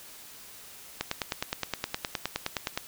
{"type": "click train", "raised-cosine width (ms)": 0.2, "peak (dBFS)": -11, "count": 18, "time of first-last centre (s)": [1.01, 2.775], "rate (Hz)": 9.63, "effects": ["white hiss -48 dBFS RMS until 2.87 s"]}